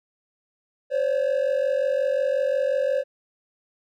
triangle tone pair together, 523.3 / 568.9 Hz, C5 / C#5, 0 / +45 cents, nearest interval minor second, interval 145 cents, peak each -20 dBFS, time 0.9-3.04 s, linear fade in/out 50 ms, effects tanh soft clip ceiling -15 dBFS

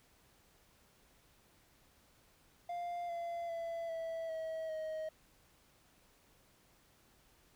triangle tone with pitch steps, 698.5 / 684.1 / 670 / 656.3 / 642.8 / 629.5 Hz, F5 / F5 / E5 / E5 / E5 / D#5, 0 / -36 / +28 / -8 / -44 / +20 cents, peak -36 dBFS, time 2.69-5.09 s, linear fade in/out 5 ms, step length 400 ms, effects pink hiss -68 dBFS RMS until 7.55 s

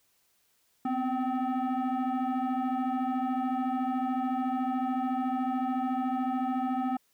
sine tone with frequency modulation, 262.4 Hz, C4, 5 cents sharp, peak -25 dBFS, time 0.85-6.97 s, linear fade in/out 5 ms, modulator 511 Hz, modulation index 1.4, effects tanh soft clip ceiling -25 dBFS + white hiss -70 dBFS RMS until 7.13 s

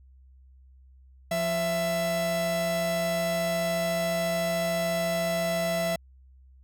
45% pulse tone pair together, 174.61 / 664.6 Hz, F3 / E5, 0 / +14 cents, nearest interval octave + major seventh, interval 2314 cents, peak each -32 / -26 dBFS, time 1.31-5.96 s, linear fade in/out 5 ms, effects added 65 Hz sine -51 dBFS peak until 6.63 s

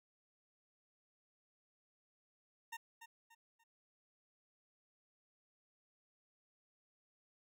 20% pulse tone with echo, 918 Hz, A#5, 27 cents flat, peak -39 dBFS, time 2.72-2.77 s, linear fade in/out 10 ms, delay 290 ms, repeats 3, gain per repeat -9 dB, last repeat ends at 3.64 s, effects none

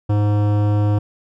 sine tone with hard clipping, 103.9 Hz, G#2, 1 cent sharp, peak -16 dBFS, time 0.09-0.99 s, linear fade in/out 10 ms, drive 16 dB, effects none

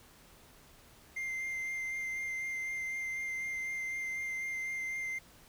triangle tone with vibrato, 2093 Hz, C7, in tune, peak -33 dBFS, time 1.16-5.19 s, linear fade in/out 10 ms, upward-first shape sine, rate 4 Hz, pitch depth 12 cents each way, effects pink hiss -59 dBFS RMS until 5.48 s

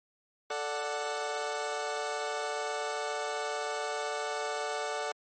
25% pulse chord, D major, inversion second, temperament equal, 440 / 587.3 / 740 Hz, A4 / D5 / F#5, 0 / 0 / 0 cents, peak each -33 dBFS, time 0.5-5.12 s, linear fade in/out 5 ms, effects MP3 32 kbps

